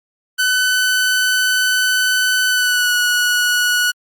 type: tone with pitch glide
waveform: sawtooth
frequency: 1506 to 1465.7 Hz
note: F#6 to F#6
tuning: +30 to -17 cents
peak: -10 dBFS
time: 0.38-3.92 s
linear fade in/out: 20 ms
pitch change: -47 cents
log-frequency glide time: 2.48-2.94 s
effects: Opus 48 kbps